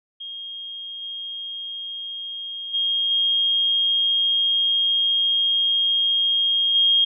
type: tone with level steps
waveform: sine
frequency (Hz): 3243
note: G#7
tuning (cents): -42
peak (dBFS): -31 / -29 / -19 / -17 / -14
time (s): 0.2-7.05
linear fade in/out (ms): 10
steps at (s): 1.01 / 2.73 / 3.1 / 6.74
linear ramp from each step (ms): 20
effects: none